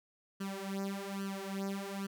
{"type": "tone with flanger", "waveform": "sawtooth", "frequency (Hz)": 196, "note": "G3", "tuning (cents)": 0, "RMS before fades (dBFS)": -39, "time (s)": [0.4, 2.07], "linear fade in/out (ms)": 10, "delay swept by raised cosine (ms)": [0.66, 4.96], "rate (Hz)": 1.2, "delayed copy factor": 0.85, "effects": []}